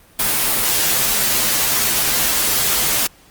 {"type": "noise with comb filter", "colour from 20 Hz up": "white", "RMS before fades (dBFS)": -17, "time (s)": [0.19, 3.07], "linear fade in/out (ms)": 5, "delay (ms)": 11, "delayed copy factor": -0.85, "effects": ["pink hiss -49 dBFS RMS until 3.3 s", "Opus 32 kbps"]}